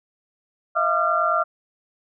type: tone cluster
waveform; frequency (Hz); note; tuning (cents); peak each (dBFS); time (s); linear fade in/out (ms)
sine; 639 / 688 / 1198 / 1369; D#5 / F5 / D6 / F6; +46 / -26 / +34 / -35; -25 / -26 / -23 / -21; 0.75-1.44; 20
effects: none